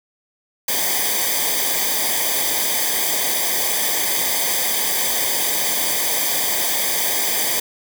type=noise with comb filter; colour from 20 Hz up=white; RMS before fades=-20 dBFS; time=0.68-7.6 s; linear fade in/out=5 ms; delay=0.73 ms; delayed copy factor=-0.9; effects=none